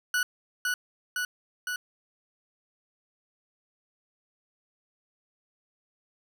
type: tone with echo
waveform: 40% pulse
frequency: 1475 Hz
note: F#6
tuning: 6 cents flat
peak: -23 dBFS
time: 0.14-0.23 s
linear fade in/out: 2 ms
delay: 510 ms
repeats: 3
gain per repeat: -2 dB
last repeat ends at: 1.76 s
effects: none